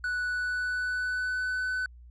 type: tone with pitch glide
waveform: triangle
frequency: 1480 to 1505.9 Hz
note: F#6 to F#6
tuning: 0 to +30 cents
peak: -26 dBFS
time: 0.04-1.86 s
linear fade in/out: 2 ms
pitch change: +30 cents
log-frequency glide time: 0.27-1.66 s
effects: added 60 Hz sine -47 dBFS peak until 2.1 s + resampled to 24000 Hz